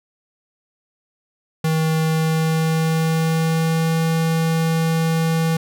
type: tone with pitch glide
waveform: square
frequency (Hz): 159.4 to 162.84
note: D#3 to E3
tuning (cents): +42 to -21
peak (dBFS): -17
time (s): 1.64-5.57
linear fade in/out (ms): 5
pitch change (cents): +37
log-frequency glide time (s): 2.01-3.99
effects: none